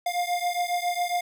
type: beating tone pair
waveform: square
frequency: 703 / 710.3 Hz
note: F5 / F5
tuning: +11 / +29 cents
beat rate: 7.3 Hz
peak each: -28 / -29 dBFS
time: 0.06-1.21 s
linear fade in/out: 5 ms
effects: none